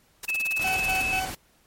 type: noise bursts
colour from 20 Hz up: white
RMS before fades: -34 dBFS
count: 15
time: 0.23-1.024 s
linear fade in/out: 5 ms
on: 24 ms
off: 31 ms
type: tone with vibrato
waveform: sine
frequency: 2600 Hz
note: E7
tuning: 24 cents flat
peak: -24 dBFS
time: 0.28-1.2 s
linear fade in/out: 5 ms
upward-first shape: sine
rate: 20 Hz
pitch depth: 17 cents each way
type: noise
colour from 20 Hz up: pink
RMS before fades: -35 dBFS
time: 0.59-1.35 s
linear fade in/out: 5 ms
type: tone with tremolo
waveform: 40% pulse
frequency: 755 Hz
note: F#5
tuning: 35 cents sharp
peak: -26 dBFS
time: 0.64-1.3 s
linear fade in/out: 5 ms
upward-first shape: square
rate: 4.1 Hz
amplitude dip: 65%
effects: pink hiss -62 dBFS RMS until 1.66 s + MP3 64 kbps